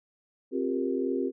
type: tone cluster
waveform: sine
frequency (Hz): 265.2 / 354.4 / 397.4 / 469.7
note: C4 / F4 / G4 / A#4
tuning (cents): +23 / +25 / +24 / +13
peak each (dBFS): -30 / -32 / -31 / -35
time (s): 0.51-1.32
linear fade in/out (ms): 50
effects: none

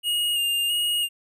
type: tone with vibrato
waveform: square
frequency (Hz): 2841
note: F7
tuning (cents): +29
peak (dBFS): -22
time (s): 0.03-1.09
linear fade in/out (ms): 50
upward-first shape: square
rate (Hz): 1.5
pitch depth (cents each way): 21
effects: none

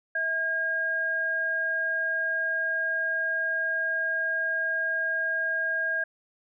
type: tone pair together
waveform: sine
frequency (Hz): 646.7 / 1622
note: E5 / G#6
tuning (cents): -33 / -41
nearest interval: octave + major third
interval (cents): 1592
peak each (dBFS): -35 / -25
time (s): 0.15-6.04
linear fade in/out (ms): 5
effects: none

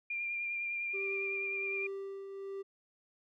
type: tone with vibrato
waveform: sine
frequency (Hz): 2393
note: D7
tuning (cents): +32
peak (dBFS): -34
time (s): 0.1-1.87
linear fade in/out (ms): 5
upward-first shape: triangle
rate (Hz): 9.9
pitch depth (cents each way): 24
type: tone with tremolo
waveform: triangle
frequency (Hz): 392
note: G4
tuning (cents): 0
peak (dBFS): -35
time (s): 0.93-2.63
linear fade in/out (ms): 20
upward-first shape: triangle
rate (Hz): 1.3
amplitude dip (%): 50
effects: none

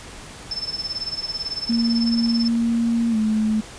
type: tone with tremolo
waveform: sine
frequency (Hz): 5274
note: E8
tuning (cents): 0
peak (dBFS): -22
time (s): 0.51-2.48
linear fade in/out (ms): 2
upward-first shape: sine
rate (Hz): 18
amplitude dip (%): 85
type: clicks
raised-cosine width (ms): 0.3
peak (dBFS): -24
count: 5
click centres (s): 1.465 / 1.724 / 2.076 / 2.261 / 2.553
type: tone with pitch glide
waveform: sine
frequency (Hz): 232.3 to 216.7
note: A#3 to A3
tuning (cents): -6 to -26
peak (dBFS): -17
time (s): 1.69-3.61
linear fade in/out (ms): 10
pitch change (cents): -120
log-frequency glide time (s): 3.1-3.17
effects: pink hiss -39 dBFS RMS until 3.78 s + resampled to 22050 Hz

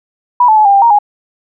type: tone with pitch steps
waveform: sine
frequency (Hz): 979 / 869 / 856 / 799 / 793 / 934 / 826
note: B5 / A5 / A5 / G5 / G5 / A#5 / G#5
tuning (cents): -15 / -22 / -48 / +33 / +20 / +3 / -10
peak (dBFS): -4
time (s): 0.4-0.988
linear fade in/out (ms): 5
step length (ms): 84
effects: none

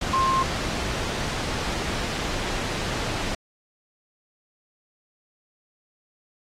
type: tone in noise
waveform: sine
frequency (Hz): 1059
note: C6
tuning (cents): +21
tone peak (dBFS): -19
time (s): 0.13-0.43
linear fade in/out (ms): 5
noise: pink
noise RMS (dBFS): -28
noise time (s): 0.01-3.35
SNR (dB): +6
effects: low-pass 6000 Hz 12 dB/octave + AAC 48 kbps

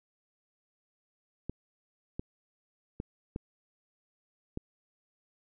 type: clicks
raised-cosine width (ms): 3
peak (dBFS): -22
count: 5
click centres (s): 1.496 / 2.195 / 3.001 / 3.361 / 4.574
effects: none

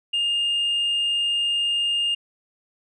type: tone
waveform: sine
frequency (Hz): 2823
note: F7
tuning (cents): +18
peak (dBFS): -18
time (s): 0.13-2.15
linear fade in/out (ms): 10
effects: tanh soft clip ceiling -18 dBFS

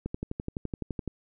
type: click train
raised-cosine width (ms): 3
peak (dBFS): -19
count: 13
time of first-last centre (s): 0.06-1.077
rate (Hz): 11.8
effects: none

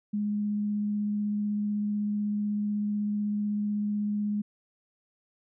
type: tone with vibrato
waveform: sine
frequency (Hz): 207.7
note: G#3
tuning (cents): 0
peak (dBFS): -26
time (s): 0.13-4.42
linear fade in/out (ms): 10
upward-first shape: sine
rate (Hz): 16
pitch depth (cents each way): 8
effects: none

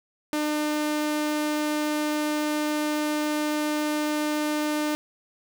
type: tone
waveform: sawtooth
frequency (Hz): 301.2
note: D4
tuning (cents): +44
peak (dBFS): -20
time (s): 0.33-4.95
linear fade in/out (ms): 0
effects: none

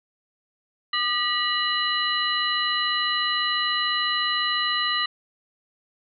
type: tone cluster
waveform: sine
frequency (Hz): 1210 / 1937 / 2925 / 4013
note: D#6 / B6 / F#7 / B7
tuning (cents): -49 / -34 / -21 / +27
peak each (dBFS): -27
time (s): 0.93-5.06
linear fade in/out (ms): 5
effects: none

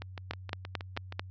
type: two click trains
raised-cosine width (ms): 0.3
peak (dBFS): -16 / -24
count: 5 / 8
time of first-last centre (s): 0.31-1.195 / 0.02-1.124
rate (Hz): 4.52 / 6.34
effects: added 93 Hz sine -43 dBFS peak until 1.3 s + resampled to 16000 Hz

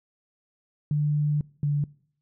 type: tone pair in turn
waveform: sine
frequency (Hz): 148.4 / 145.26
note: D3 / D3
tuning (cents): +18 / -19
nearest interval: unison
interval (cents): 37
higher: first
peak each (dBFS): -21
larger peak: neither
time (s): 0.91-1.41 / 1.63-1.84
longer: first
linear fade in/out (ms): 2
effects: noise-tail reverb RT60 0.6 s tail -23 dB re dry

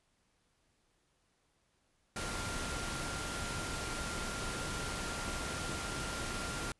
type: tone in noise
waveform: sine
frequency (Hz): 1391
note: F6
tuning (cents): -7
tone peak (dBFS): -44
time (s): 2.16-6.72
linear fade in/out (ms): 2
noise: pink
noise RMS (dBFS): -39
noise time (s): 2.16-6.72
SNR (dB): -8
effects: pink hiss -75 dBFS RMS until 6.79 s + resampled to 24000 Hz

